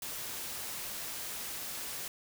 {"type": "noise", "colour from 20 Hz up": "white", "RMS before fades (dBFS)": -40, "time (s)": [0.02, 2.08], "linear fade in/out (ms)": 2, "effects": []}